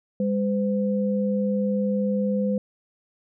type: tone pair together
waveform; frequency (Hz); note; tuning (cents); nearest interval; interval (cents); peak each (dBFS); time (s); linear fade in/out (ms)
sine; 201.9 / 508.8; G#3 / C5; -49 / -48; octave + major third; 1601; -22 / -26; 0.2-2.58; 2
effects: none